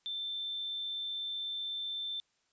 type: tone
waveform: sine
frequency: 3552 Hz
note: A7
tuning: 16 cents sharp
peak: -35 dBFS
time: 0.06-2.2 s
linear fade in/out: 0 ms
effects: white hiss -75 dBFS RMS until 2.52 s + resampled to 16000 Hz